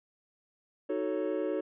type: chord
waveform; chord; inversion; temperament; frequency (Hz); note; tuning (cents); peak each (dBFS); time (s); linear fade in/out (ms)
triangle; D# half-diminished seventh; none; equal; 311.1 / 370 / 440 / 554.4; D#4 / F#4 / A4 / C#5; 0 / 0 / 0 / 0; -33; 0.89-1.61; 10
effects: resampled to 8000 Hz